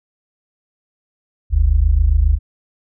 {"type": "tone pair together", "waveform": "sine", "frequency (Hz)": [46.62, 74], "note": ["F#1", "D2"], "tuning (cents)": [14, 14], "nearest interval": "minor sixth", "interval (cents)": 800, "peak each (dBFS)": -13, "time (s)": [1.5, 2.39], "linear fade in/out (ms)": 50, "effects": []}